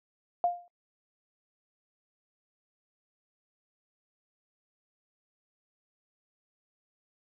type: tone with exponential decay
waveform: sine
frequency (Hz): 702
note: F5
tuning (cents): +9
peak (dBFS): -20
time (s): 0.44-0.68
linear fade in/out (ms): 1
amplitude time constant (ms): 52
effects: noise-tail reverb RT60 0.1 s tail -25 dB re dry